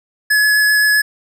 square tone with vibrato, 1700 Hz, G#6, 40 cents sharp, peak -11 dBFS, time 0.3-1.02 s, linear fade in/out 10 ms, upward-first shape sine, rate 7.7 Hz, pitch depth 9 cents each way, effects none

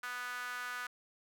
sawtooth tone with high-pass filter, 246.9 Hz, B3, in tune, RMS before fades -41 dBFS, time 0.03-0.87 s, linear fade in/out 5 ms, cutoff 1400 Hz, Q 4.8, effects none

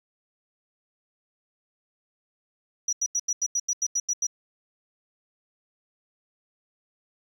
sine tone bursts, 5840 Hz, F#8, 24 cents flat, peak -21 dBFS, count 11, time 2.88-4.268 s, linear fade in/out 5 ms, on 48 ms, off 86 ms, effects tanh soft clip ceiling -19 dBFS + 9-bit

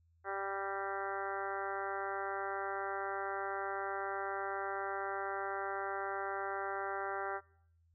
harmonic tone with a mistuned harmonic, 196 Hz, G3, in tune, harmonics 2 / 3 / 4 / 5 / 6 / 7 / 8 / 9 / 10, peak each -43 / -45 / -41 / -49 / -46 / -44 / -45 / -51 / -52 dBFS, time 0.24-7.41 s, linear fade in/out 50 ms, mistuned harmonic 9, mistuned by +46 cents, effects noise-tail reverb RT60 0.6 s tail -21 dB re dry + added 83 Hz sine -67 dBFS peak until 7.94 s

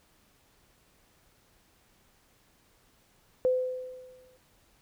sine tone with exponential decay, 509 Hz, C5, 48 cents flat, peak -20 dBFS, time 3.45-4.37 s, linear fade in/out 0 ms, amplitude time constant 200 ms, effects pink hiss -65 dBFS RMS until 4.81 s

